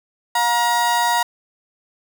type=tone pair together; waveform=35% pulse; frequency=711.7 / 950 Hz; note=F5 / A#5; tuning=+33 / +33 cents; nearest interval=perfect fourth; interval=500 cents; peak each=-21 / -15 dBFS; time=0.35-1.23 s; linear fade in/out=5 ms; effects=none